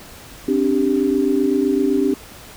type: chord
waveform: sine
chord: C suspended second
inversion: none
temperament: equal with one note detuned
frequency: 265.9 / 293.7 / 392 Hz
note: C4 / D4 / G4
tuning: +28 / 0 / 0 cents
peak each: -19 dBFS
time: 0.48-2.14 s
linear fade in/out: 5 ms
effects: pink hiss -40 dBFS RMS until 2.56 s